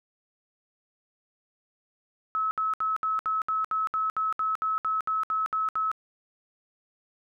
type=tone bursts; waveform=sine; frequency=1293 Hz; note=E6; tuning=34 cents flat; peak=-24 dBFS; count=16; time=2.35-5.915 s; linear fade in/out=0 ms; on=160 ms; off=67 ms; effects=none